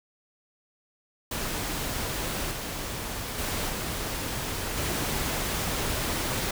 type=noise with level steps; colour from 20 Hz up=pink; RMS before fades=-31 / -34 / -30 / -32 / -29 dBFS; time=1.31-6.51 s; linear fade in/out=5 ms; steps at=2.51 / 3.38 / 3.69 / 4.77 s; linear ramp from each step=5 ms; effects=none